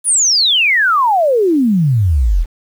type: exponential sweep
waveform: sine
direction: down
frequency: 10290 to 36.71 Hz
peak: -9 dBFS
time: 0.04-2.46 s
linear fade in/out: 50 ms
effects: 7-bit